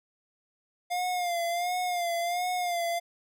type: tone with vibrato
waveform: square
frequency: 704 Hz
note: F5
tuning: 14 cents sharp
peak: -28 dBFS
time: 0.9-3 s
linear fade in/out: 20 ms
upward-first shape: sine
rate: 1.4 Hz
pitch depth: 59 cents each way
effects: none